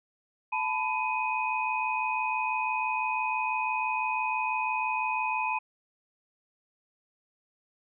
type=tone cluster; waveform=sine; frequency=872 / 998 / 2503 Hz; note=A5 / B5 / D#7; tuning=-16 / +18 / +10 cents; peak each=-31 dBFS; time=0.52-5.59 s; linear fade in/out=10 ms; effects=none